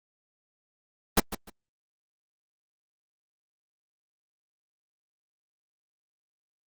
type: noise with echo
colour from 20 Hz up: pink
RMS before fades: -19 dBFS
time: 1.17-1.2 s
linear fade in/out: 5 ms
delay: 150 ms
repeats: 2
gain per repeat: -13 dB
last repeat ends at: 1.5 s
effects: Opus 32 kbps